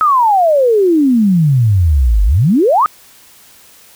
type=exponential two-way sweep; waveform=sine; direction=down then up; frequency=1302 to 47.28 to 1302 Hz; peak=-7 dBFS; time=0.01-2.86 s; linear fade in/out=0 ms; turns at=2.24 s; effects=white hiss -43 dBFS RMS until 3.95 s